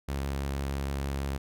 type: tone with vibrato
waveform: sawtooth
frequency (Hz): 69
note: C#2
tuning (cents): -7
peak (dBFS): -26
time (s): 0.08-1.38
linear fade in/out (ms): 10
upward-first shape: sine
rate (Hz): 6.3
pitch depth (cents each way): 11
effects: none